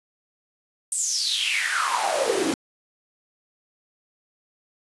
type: noise with high-pass filter sweep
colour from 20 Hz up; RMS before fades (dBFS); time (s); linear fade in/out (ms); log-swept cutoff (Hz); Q
pink; -24; 0.92-2.54; 2; 8900 to 270; 7.9
effects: resampled to 24000 Hz